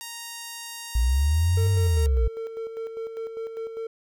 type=tone; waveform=5% pulse; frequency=932.3 Hz; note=A#5; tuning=in tune; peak=-23 dBFS; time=0.01-2.06 s; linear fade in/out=0 ms
type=linear two-way sweep; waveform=sine; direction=up then down; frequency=55 to 99.2 to 55 Hz; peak=-18 dBFS; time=0.95-2.28 s; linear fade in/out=5 ms; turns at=1.71 s
type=tone with tremolo; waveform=triangle; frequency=451.4 Hz; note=A4; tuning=44 cents sharp; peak=-27 dBFS; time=1.57-3.87 s; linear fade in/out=5 ms; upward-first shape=square; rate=5 Hz; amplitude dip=50%
effects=none